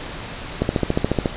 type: click train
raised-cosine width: 2 ms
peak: -4 dBFS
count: 10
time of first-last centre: 0.62-1.258 s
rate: 14.1 Hz
effects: pink hiss -32 dBFS RMS until 1.36 s + resampled to 8000 Hz